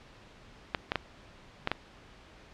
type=clicks; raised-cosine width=0.3 ms; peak=-11 dBFS; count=5; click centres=0.748 / 0.919 / 0.957 / 1.674 / 1.716 s; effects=pink hiss -54 dBFS RMS until 2.53 s + low-pass 4000 Hz 12 dB/octave